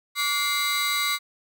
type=tone cluster; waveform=40% pulse; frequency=1151 / 1442 / 2090 / 3902 / 4757 Hz; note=D6 / F#6 / C7 / B7 / D8; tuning=-35 / -45 / -2 / -22 / +21 cents; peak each=-28 / -34 / -26 / -26 / -34 dBFS; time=0.15-1.19 s; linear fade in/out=50 ms; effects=none